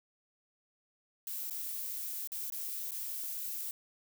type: noise with dropouts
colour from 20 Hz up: violet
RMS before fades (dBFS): -39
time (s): 1.27-3.71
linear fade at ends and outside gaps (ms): 1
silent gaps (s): 1.499-1.508 / 2.274-2.319 / 2.501-2.522 / 2.909-2.918
effects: none